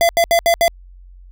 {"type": "tone bursts at uneven times", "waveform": "square", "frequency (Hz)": 678, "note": "E5", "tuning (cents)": 49, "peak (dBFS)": -11, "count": 5, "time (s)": [[0.01, 0.09], [0.17, 0.24], [0.31, 0.39], [0.46, 0.54], [0.61, 0.68]], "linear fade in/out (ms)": 0, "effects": ["added 45 Hz sine -38 dBFS peak until 1.31 s"]}